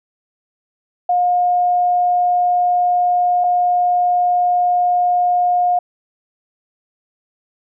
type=tone pair in turn; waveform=sine; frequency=714 / 714 Hz; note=F5 / F5; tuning=+38 / +38 cents; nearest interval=unison; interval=0 cents; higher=neither; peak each=-12 / -12 dBFS; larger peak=neither; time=1.09-3.44 / 3.44-5.79 s; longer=neither; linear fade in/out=5 ms; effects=none